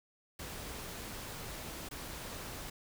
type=noise with dropouts; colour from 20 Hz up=pink; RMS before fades=-44 dBFS; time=0.39-2.7 s; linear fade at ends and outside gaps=5 ms; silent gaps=1.889-1.91 s; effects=none